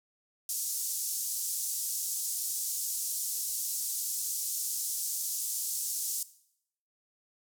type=band-pass noise; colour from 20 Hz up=pink; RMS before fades=-34 dBFS; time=0.49-6.23 s; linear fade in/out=2 ms; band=6100 to 15000 Hz; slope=24 dB/octave; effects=noise-tail reverb RT60 0.7 s tail -17 dB re dry